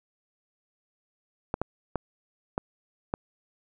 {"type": "clicks", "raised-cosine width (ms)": 1, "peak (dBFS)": -13, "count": 5, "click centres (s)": [1.541, 1.616, 1.957, 2.579, 3.139], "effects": []}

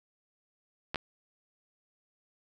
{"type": "clicks", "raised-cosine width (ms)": 0.3, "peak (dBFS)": [-17, -14], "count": 2, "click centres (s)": [0.945, 0.958], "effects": []}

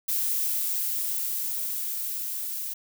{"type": "noise with level ramp", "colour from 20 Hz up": "violet", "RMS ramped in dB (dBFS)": [-26, -33], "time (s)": [0.08, 2.74], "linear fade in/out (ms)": 10, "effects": []}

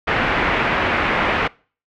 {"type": "low-pass noise", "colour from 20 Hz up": "white", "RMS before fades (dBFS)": -19, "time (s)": [0.07, 1.48], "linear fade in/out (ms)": 10, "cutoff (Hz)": 2300, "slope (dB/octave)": 24, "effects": ["noise-tail reverb RT60 0.4 s tail -24 dB re dry"]}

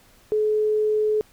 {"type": "tone", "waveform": "sine", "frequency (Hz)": 427.6, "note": "A4", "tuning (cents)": -49, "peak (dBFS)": -18, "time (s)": [0.32, 1.21], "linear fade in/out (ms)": 0, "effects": ["pink hiss -55 dBFS RMS until 1.32 s"]}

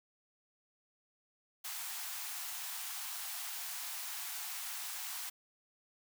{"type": "high-pass noise", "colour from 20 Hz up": "white", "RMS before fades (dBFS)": -42, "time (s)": [1.64, 5.3], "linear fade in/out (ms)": 10, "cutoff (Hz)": 690, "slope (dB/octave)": 96, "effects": []}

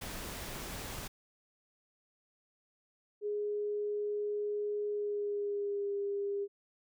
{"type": "noise", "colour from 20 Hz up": "pink", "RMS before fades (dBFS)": -42, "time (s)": [0.01, 1.08], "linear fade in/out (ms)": 10}
{"type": "tone with pitch glide", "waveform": "sine", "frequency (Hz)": [415.3, 402.3], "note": ["G#4", "G4"], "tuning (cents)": [0, 45], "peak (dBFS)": -32, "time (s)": [3.21, 6.48], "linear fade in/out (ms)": 50, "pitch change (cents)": -55, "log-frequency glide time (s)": [4.9, 5.93]}
{"effects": []}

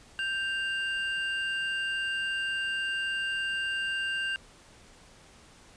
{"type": "tone pair together", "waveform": "triangle", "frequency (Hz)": [1569.1, 2794], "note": ["G6", "F7"], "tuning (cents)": [1, 0], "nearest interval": "minor seventh", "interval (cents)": 999, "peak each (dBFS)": [-29, -31], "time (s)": [0.19, 4.36], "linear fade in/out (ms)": 0, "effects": ["pink hiss -55 dBFS RMS until 5.76 s", "resampled to 22050 Hz"]}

